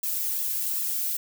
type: noise with flanger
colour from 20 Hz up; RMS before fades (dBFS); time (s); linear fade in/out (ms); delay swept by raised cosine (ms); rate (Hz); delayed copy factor
violet; -28; 0.03-1.17; 5; 1.3 to 2.5; 2.6; -1
effects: none